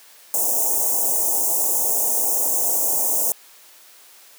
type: band-stop noise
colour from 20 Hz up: white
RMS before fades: -20 dBFS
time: 0.34-3.32 s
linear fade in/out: 0 ms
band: 900 to 6300 Hz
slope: 48 dB/octave
effects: white hiss -48 dBFS RMS until 4.38 s + high-pass 400 Hz 12 dB/octave